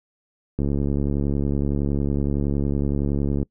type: click train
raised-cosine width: 3 ms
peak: -11 dBFS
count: 202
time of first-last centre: 0.59-3.429 s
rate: 70.8 Hz
effects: noise-tail reverb RT60 0.1 s tail -25 dB re dry